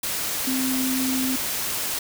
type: tone in noise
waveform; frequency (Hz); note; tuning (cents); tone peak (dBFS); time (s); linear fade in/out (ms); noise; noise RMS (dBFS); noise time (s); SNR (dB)
sine; 260; C4; -11; -23; 0.47-1.36; 5; white; -27; 0.03-1.99; +1
effects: none